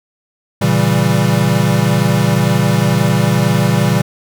square chord, A# diminished seventh, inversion none, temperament equal, 116.54 / 138.59 / 164.81 / 196 Hz, A#2 / C#3 / E3 / G3, 0 / 0 / 0 / 0 cents, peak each -17 dBFS, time 0.61-4.02 s, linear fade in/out 10 ms, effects none

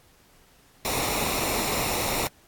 pink noise with comb filter, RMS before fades -27 dBFS, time 0.85-2.27 s, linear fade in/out 0 ms, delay 0.63 ms, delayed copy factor -0.6, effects pink hiss -58 dBFS RMS until 2.47 s + AAC 64 kbps

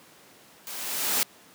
white noise with level ramp, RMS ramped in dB -38 to -23 dBFS, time 0.67-1.23 s, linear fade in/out 0 ms, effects pink hiss -53 dBFS RMS until 1.54 s + high-pass 200 Hz 12 dB/octave

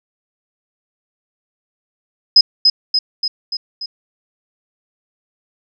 sine tone with echo, 5060 Hz, D#8, 28 cents sharp, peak -3 dBFS, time 2.36-2.41 s, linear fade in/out 5 ms, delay 290 ms, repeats 5, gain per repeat -4 dB, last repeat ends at 3.86 s, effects none

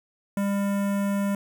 square tone with notch filter, 200 Hz, G3, 35 cents sharp, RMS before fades -25 dBFS, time 0.37-1.35 s, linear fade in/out 2 ms, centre 4200 Hz, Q 0.6, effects 11-bit

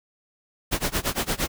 pink noise with tremolo, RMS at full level -23 dBFS, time 0.71-1.48 s, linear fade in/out 20 ms, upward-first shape sine, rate 8.7 Hz, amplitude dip 95%, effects none

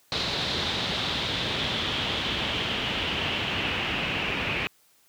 pink noise with low-pass filter sweep, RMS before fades -28 dBFS, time 0.12-4.67 s, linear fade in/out 0 ms, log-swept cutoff 4000 to 2600 Hz, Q 4.2, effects white hiss -62 dBFS RMS until 5.08 s + high-pass 80 Hz 12 dB/octave

